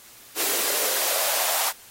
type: noise with high-pass filter sweep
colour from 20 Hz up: white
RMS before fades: -24 dBFS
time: 0.35-1.73 s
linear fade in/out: 50 ms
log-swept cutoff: 360 to 790 Hz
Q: 3
effects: white hiss -48 dBFS RMS until 1.9 s + AAC 48 kbps